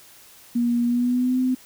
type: tone with pitch glide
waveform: sine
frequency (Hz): 238.6 to 255.7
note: A#3 to C4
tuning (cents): +41 to -40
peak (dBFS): -18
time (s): 0.55-1.55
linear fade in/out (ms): 10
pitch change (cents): +119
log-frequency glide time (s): 0.85-1.38
effects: white hiss -49 dBFS RMS until 1.65 s